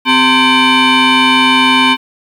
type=tone with frequency modulation; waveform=sine; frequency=1046.5 Hz; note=C6; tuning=in tune; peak=-4 dBFS; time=0.05-1.97 s; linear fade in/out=50 ms; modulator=652 Hz; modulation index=3.6; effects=tanh soft clip ceiling -5 dBFS + 7-bit